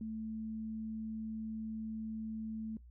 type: tone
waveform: sine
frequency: 220 Hz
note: A3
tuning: in tune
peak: -38 dBFS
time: 0.01-2.77 s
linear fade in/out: 2 ms
effects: noise-tail reverb RT60 0.1 s tail -19 dB re dry + added 60 Hz sine -53 dBFS peak until 2.9 s